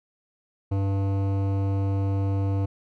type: tone with hard clipping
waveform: sine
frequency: 98 Hz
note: G2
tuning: in tune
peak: -24 dBFS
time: 0.71-2.66 s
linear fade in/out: 10 ms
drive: 15 dB
effects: none